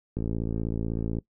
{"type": "click train", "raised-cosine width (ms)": 3, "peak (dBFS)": -17, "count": 58, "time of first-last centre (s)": [0.17, 1.186], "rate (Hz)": 56.1, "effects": ["noise-tail reverb RT60 0.1 s tail -20 dB re dry"]}